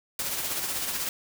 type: noise with tremolo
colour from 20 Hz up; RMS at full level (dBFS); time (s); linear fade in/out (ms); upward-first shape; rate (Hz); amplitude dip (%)
white; -29; 0.19-1.09; 2; sine; 16; 40
effects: none